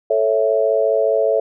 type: chord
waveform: sine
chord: A major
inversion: none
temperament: equal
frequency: 440 / 554.4 / 659.3 Hz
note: A4 / C#5 / E5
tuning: 0 / 0 / 0 cents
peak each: -18 dBFS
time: 0.1-1.4 s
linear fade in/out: 5 ms
effects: none